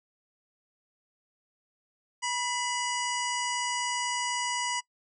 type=harmonic tone with a mistuned harmonic; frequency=972 Hz; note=B5; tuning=28 cents flat; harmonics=1 / 2 / 3 / 5 / 6 / 7 / 8 / 9; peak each=-32 / -35 / -37 / -39 / -40 / -40 / -41 / -42 dBFS; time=2.22-4.81 s; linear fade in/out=20 ms; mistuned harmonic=2; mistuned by=+54 cents; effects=noise-tail reverb RT60 0.1 s tail -23 dB re dry